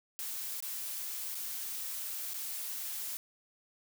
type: noise with dropouts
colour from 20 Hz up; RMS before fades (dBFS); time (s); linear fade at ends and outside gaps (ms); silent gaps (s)
blue; -39; 0.19-3.17; 0; 0.604-0.625 / 1.346-1.352 / 2.335-2.342
effects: none